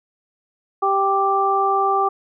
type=harmonic tone; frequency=392 Hz; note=G4; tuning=in tune; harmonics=1 / 2 / 3; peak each=-22 / -19 / -19 dBFS; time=0.82-2.09 s; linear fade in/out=10 ms; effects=none